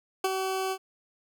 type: tone with ADSR envelope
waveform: 20% pulse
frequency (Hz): 380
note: F#4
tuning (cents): +46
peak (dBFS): -17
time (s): 0.24-0.78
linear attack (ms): 5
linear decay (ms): 32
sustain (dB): -6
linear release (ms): 62
effects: none